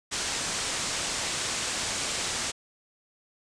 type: low-pass noise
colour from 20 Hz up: white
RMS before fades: -31 dBFS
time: 0.11-2.52 s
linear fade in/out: 20 ms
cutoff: 8600 Hz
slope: 48 dB/octave
effects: none